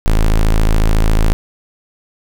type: tone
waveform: square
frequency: 27 Hz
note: A0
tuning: 32 cents flat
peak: -9 dBFS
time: 0.06-1.33 s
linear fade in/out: 0 ms
effects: none